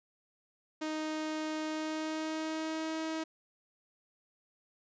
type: tone with pitch glide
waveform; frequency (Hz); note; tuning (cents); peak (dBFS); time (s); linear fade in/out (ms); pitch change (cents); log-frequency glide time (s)
sawtooth; 311.1 to 319.1; D#4 to D#4; 0 to +44; -30; 0.81-3.24; 10; +44; 1.66-3
effects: resampled to 16000 Hz